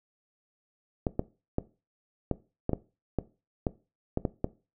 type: clicks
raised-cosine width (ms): 2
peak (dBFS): -13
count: 11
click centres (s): 1.068 / 1.194 / 1.584 / 2.313 / 2.694 / 2.733 / 3.187 / 3.668 / 4.174 / 4.252 / 4.444
effects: noise-tail reverb RT60 0.3 s tail -18 dB re dry